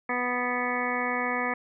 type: harmonic tone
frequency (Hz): 246.9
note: B3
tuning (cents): 0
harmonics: 1 / 2 / 3 / 4 / 5 / 7 / 8 / 9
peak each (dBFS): -34 / -34 / -34 / -34 / -34 / -34 / -34 / -34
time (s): 0.09-1.54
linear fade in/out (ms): 5
effects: none